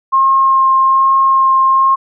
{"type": "tone with vibrato", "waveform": "sine", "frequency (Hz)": 1068, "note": "C6", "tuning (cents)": 35, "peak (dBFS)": -7, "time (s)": [0.12, 1.96], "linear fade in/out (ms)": 20, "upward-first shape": "sine", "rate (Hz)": 1.2, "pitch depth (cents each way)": 10, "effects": []}